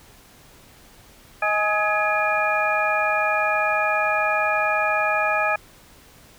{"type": "tone cluster", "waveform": "sine", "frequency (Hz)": [629, 835, 1264, 1676, 2423], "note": ["D#5", "G#5", "D#6", "G#6", "D#7"], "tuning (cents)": [19, 9, 27, 15, -47], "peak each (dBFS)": -25, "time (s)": [1.42, 5.56], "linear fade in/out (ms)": 5, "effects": ["pink hiss -50 dBFS RMS until 6.38 s"]}